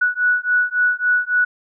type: beating tone pair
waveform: sine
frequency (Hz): 1471 / 1474.6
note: F#6 / F#6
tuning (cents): -11 / -6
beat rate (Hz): 3.6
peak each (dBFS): -18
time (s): 0.01-1.45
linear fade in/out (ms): 10
effects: none